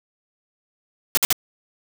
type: noise bursts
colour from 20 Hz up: white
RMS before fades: -17 dBFS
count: 3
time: 1.15-1.327 s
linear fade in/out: 0 ms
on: 23 ms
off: 54 ms
effects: none